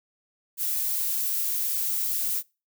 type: noise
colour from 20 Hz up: violet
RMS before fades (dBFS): -27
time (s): 0.57-2.43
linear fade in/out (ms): 50
effects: noise-tail reverb RT60 0.3 s tail -25 dB re dry